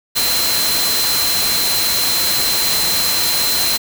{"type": "tone in noise", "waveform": "sine", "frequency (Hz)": 4100, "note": "C8", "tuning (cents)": -36, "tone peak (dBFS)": -18, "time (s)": [0.15, 3.78], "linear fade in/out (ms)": 20, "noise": "white", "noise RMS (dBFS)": -18, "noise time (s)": [0.15, 3.78], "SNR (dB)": -3, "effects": []}